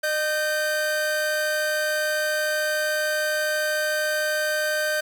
45% pulse tone pair together, 610.2 / 1552 Hz, D#5 / G6, -34 / -18 cents, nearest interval octave + major third, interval 1616 cents, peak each -25 / -25 dBFS, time 0.03-5.01 s, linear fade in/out 10 ms, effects 9-bit

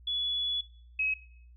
sine tone pair in turn, 3409 / 2554 Hz, G#7 / D#7, +45 / +45 cents, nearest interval perfect fourth, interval 500 cents, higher first, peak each -29 / -26 dBFS, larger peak second, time 0.07-0.61 / 0.99-1.14 s, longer first, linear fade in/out 5 ms, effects noise-tail reverb RT60 0.7 s tail -21 dB re dry + added 60 Hz sine -51 dBFS peak until 1.56 s

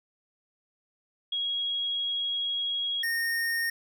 sine / square tone pair in turn, 3304 / 1842.6 Hz, G#7 / A#6, -10 / -21 cents, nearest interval minor seventh, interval 1011 cents, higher first, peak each -27 dBFS, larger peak neither, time 1.32-3.03 / 3.03-3.7 s, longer first, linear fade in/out 5 ms, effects none

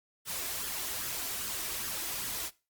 white noise with flanger, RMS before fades -36 dBFS, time 0.25-2.51 s, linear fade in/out 50 ms, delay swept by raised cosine 0.6 to 3 ms, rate 2.5 Hz, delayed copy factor +0.5, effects noise-tail reverb RT60 0.3 s tail -20 dB re dry + Opus 48 kbps

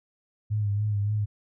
sine tone with vibrato, 103.83 Hz, G#2, in tune, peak -23 dBFS, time 0.5-1.26 s, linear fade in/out 20 ms, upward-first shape sine, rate 3.5 Hz, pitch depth 46 cents each way, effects none

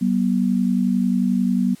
sine tone pair together, 190 / 241.2 Hz, F#3 / B3, +46 / -41 cents, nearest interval major third, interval 413 cents, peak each -19 dBFS, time 0.01-1.75 s, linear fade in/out 10 ms, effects white hiss -49 dBFS RMS until 1.8 s + low-pass 12000 Hz 12 dB/octave

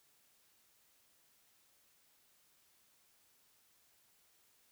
silence, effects white hiss -71 dBFS RMS until 4.71 s

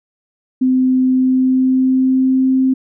sine tone with pitch glide, 257.6 to 261.8 Hz, C4 to C4, -27 to +1 cents, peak -10 dBFS, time 0.61-2.74 s, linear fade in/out 10 ms, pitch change +28 cents, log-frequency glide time 1.04-2.49 s, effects none

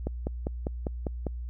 click train, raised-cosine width 2 ms, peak -17 dBFS, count 7, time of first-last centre 0.07-1.268 s, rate 5.01 Hz, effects added 60 Hz sine -33 dBFS peak until 1.49 s

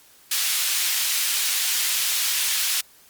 pink high-pass noise, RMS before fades -23 dBFS, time 0.31-2.81 s, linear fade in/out 5 ms, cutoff 2800 Hz, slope 12 dB/octave, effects white hiss -53 dBFS RMS until 3.09 s + Opus 48 kbps

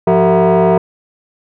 sine tone with frequency modulation, 103 Hz, G#2, 14 cents flat, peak -5 dBFS, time 0.07-0.78 s, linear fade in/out 5 ms, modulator 279 Hz, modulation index 2.6, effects tanh soft clip ceiling -6 dBFS

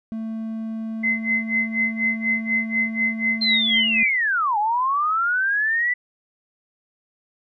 triangle tone, 222.5 Hz, A3, 20 cents sharp, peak -24 dBFS, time 0.12-4.03 s, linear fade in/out 0 ms
sine tone with tremolo, 2053 Hz, C7, 33 cents flat, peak -17 dBFS, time 1.03-4.14 s, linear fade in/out 10 ms, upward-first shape sine, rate 4.1 Hz, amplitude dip 95%
sine linear two-way sweep, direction down then up, 4186 to 811 to 1993 Hz, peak -18 dBFS, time 3.41-5.94 s, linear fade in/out 10 ms, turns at 4.58 s
effects none

